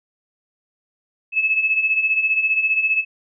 sine beating tone pair, 2585 / 2600 Hz, E7 / E7, -34 / -24 cents, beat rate 15 Hz, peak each -23 / -17 dBFS, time 1.32-3.05 s, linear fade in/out 50 ms, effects none

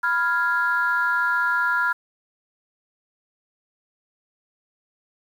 sine chord, F diminished, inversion second, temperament equal, 987.8 / 1396.9 / 1661.2 Hz, Cb6 / F6 / Ab6, 0 / 0 / 0 cents, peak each -25 / -20 / -25 dBFS, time 0.03-1.93 s, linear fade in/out 10 ms, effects tanh soft clip ceiling -11 dBFS + 8-bit

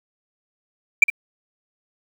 sine tone with echo, 2349 Hz, D7, in tune, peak -3 dBFS, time 1.02-1.04 s, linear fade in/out 5 ms, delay 61 ms, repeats 1, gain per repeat -14 dB, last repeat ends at 1.101 s, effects tanh soft clip ceiling -5 dBFS + 7-bit

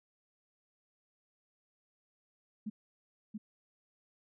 sine tone with echo, 213.2 Hz, G#3, 46 cents sharp, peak -35 dBFS, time 2.66-2.7 s, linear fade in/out 10 ms, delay 680 ms, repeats 1, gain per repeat -3 dB, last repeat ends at 3.38 s, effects none

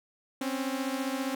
sawtooth beating tone pair, 261.6 / 276.6 Hz, C4 / C#4, 0 / -4 cents, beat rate 15 Hz, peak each -28 / -30 dBFS, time 0.41-1.35 s, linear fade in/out 5 ms, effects none

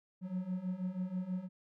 triangle beating tone pair, 180 / 186.2 Hz, F#3 / F#3, -47 / +11 cents, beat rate 6.2 Hz, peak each -38 / -35 dBFS, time 0.21-1.49 s, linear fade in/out 50 ms, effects none

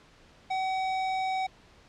sine tone with hard clipping, 757 Hz, F#5, 39 cents sharp, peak -29 dBFS, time 0.5-1.47 s, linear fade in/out 10 ms, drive 16 dB, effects pink hiss -57 dBFS RMS until 1.88 s + low-pass 5000 Hz 12 dB/octave

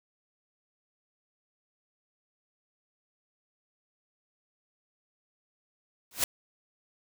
white noise with exponential growth, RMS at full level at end -22 dBFS, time 6.11-6.24 s, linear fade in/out 2 ms, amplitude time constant 28 ms, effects none

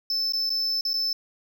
triangle tone with dropouts, 5270 Hz, E8, 1 cent flat, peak -22 dBFS, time 0.1-1.13 s, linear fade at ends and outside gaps 2 ms, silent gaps 0.323-0.334 / 0.495-0.502 / 0.81-0.851 / 0.933-0.939 s, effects none

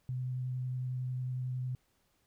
sine tone with vibrato, 127.1 Hz, C3, 50 cents flat, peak -33 dBFS, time 0.09-1.75 s, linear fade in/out 0 ms, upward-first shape triangle, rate 11 Hz, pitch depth 13 cents each way, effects pink hiss -74 dBFS RMS until 2.26 s

